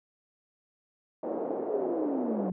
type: band-pass noise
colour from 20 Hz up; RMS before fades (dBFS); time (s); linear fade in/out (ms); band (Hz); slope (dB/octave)
white; -33; 1.23-2.5; 2; 280 to 600; 24
type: exponential sweep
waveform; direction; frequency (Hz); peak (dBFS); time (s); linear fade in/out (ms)
sine; down; 449.2 to 180; -30; 1.68-2.52; 2
effects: none